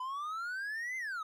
triangle exponential two-way sweep, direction up then down, 1000 to 2093 to 1235 Hz, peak -34 dBFS, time 0-1.23 s, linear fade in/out 5 ms, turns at 0.97 s, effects none

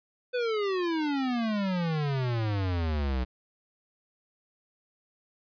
square exponential sweep, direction down, 506 to 61 Hz, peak -27 dBFS, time 0.33-3.25 s, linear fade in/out 20 ms, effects resampled to 11025 Hz

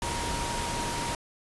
sine tone in noise, 942 Hz, A#5, 18 cents sharp, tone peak -34 dBFS, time 0.02-1.15 s, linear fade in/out 2 ms, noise pink, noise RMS -32 dBFS, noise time 0.02-1.15 s, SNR -5 dB, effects resampled to 24000 Hz

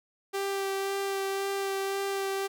sawtooth tone with vibrato, 392 Hz, G4, in tune, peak -25 dBFS, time 0.33-2.48 s, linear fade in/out 20 ms, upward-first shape sine, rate 1.9 Hz, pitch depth 12 cents each way, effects none

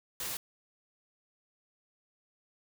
white noise, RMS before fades -37 dBFS, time 0.2-0.37 s, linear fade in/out 2 ms, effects none

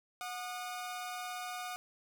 sawtooth tone pair together, 730 / 1222.4 Hz, F#5 / D#6, -24 / -31 cents, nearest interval major sixth, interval 893 cents, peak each -37 / -40 dBFS, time 0.21-1.76 s, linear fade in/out 0 ms, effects none

